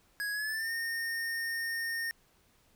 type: tone with pitch glide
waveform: square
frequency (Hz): 1663 to 1834.6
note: G#6 to A#6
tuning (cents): +2 to -28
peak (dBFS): -33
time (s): 0.2-2.11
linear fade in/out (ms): 0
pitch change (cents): +170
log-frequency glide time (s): 0.32-0.72
effects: pink hiss -67 dBFS RMS until 2.75 s